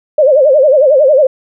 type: tone with vibrato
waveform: sine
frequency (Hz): 565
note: C#5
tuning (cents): +33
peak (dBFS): -4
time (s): 0.18-1.27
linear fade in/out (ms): 5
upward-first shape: sine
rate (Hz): 11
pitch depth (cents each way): 170
effects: none